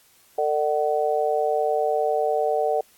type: harmonic tone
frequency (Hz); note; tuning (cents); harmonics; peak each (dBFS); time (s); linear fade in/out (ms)
150; D3; +37; 3 / 4 / 5; -24 / -24 / -24; 0.38-2.81; 5
effects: white hiss -57 dBFS RMS until 2.97 s + AAC 64 kbps